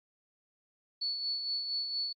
sine tone with tremolo, 4434 Hz, C#8, in tune, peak -30 dBFS, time 1.01-2.13 s, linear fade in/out 10 ms, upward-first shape sine, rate 4.3 Hz, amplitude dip 45%, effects AAC 48 kbps

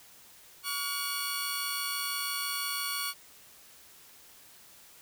15% pulse tone cluster, 1130 / 1432 / 4454 Hz, C#6 / F6 / C#8, +33 / +43 / +7 cents, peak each -29 / -31 / -29 dBFS, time 0.63-3.14 s, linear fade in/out 50 ms, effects white hiss -55 dBFS RMS until 5.01 s

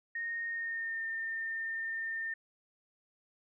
sine tone with pitch glide, 1852 to 1810.7 Hz, A#6 to A6, -12 to +49 cents, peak -34 dBFS, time 0.15-2.34 s, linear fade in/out 5 ms, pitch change -39 cents, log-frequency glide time 0.47-1.05 s, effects none

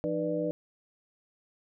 sine tone cluster, 170.5 / 306.7 / 488.6 / 594 Hz, F3 / D#4 / B4 / D5, -41 / -25 / -19 / +20 cents, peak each -36 / -33 / -32 / -33 dBFS, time 0.04-0.51 s, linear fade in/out 0 ms, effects none

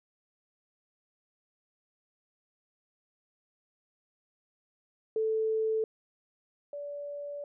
sine tone pair in turn, 440 / 577.1 Hz, A4 / D5, 0 / -30 cents, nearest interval perfect fourth, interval 470 cents, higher second, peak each -26 / -36 dBFS, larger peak first, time 5.16-5.84 / 6.73-7.44 s, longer second, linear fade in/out 2 ms, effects none

